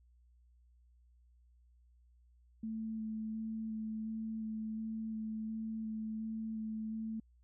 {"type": "tone with vibrato", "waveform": "sine", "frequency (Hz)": 220, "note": "A3", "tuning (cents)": 0, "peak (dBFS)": -37, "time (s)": [2.63, 7.2], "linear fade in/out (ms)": 5, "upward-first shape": "square", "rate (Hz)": 1.4, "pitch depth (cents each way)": 10, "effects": ["added 60 Hz sine -63 dBFS peak until 7.43 s"]}